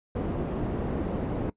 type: low-pass noise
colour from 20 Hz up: white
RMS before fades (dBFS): -30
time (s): 0.15-1.5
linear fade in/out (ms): 5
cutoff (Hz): 360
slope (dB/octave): 12
effects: noise-tail reverb RT60 0.1 s tail -21 dB re dry + resampled to 8000 Hz